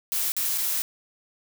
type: noise with dropouts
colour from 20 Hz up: blue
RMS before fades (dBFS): -26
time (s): 0.12-0.82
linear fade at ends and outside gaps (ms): 0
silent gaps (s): 0.32-0.366 / 0.577-0.582
effects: none